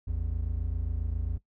triangle tone pair together, 55.57 / 83 Hz, A1 / E2, +18 / +12 cents, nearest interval perfect fifth, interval 694 cents, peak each -29 / -30 dBFS, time 0.07-1.38 s, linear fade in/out 10 ms, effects noise-tail reverb RT60 0.1 s tail -17 dB re dry

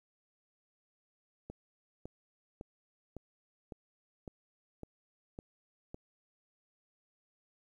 click train, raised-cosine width 2 ms, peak -30 dBFS, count 9, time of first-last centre 1.5-5.944 s, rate 1.8 Hz, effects 11-bit

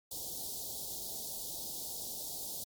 white band-stop noise, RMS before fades -41 dBFS, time 0.11-2.64 s, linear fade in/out 5 ms, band 840 to 3600 Hz, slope 48 dB/octave, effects MP3 96 kbps

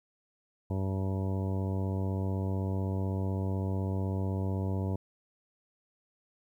harmonic tone, 95.9 Hz, G2, 37 cents flat, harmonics 1 / 2 / 3 / 4 / 5 / 6 / 7 / 9 / 10, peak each -30 / -36 / -40 / -42 / -44 / -46 / -47 / -49 / -50 dBFS, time 0.7-4.96 s, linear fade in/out 5 ms, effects 11-bit

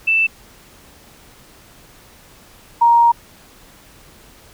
sine tone pair in turn, 2653 / 938 Hz, E7 / A#5, +10 / +11 cents, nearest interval octave + tritone, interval 1799 cents, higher first, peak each -12 / -8 dBFS, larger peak second, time 0.07-0.27 / 2.81-3.12 s, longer second, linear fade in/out 10 ms, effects pink hiss -46 dBFS RMS until 4.53 s

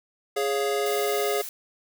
square chord, Db major, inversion second, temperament equal, 415.3 / 554.4 / 698.5 Hz, Ab4 / Db5 / F5, 0 / 0 / 0 cents, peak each -26 / -31 / -31 dBFS, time 0.36-1.42 s, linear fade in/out 10 ms
blue noise, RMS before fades -36 dBFS, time 0.86-1.49 s, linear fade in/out 2 ms
effects none

